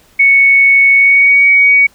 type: tone with pitch glide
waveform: sine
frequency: 2217 to 2249 Hz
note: C#7 to C#7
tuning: 0 to +24 cents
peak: -4 dBFS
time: 0.19-1.87 s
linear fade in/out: 10 ms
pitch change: +24 cents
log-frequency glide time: 0.94-1.37 s
effects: pink hiss -48 dBFS RMS until 1.94 s